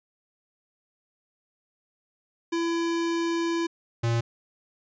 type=tone pair in turn; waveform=square; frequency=335.6 / 116.55 Hz; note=E4 / A#2; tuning=+31 / 0 cents; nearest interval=octave + tritone; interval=1831 cents; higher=first; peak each=-25 / -23 dBFS; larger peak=second; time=2.52-3.67 / 4.03-4.21 s; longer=first; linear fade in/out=10 ms; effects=resampled to 16000 Hz